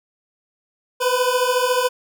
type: beating tone pair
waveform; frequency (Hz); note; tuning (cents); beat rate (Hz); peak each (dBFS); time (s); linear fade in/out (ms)
25% pulse; 493.9 / 507.9; B4 / B4; 0 / +48; 14; -16; 1-1.89; 20
effects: none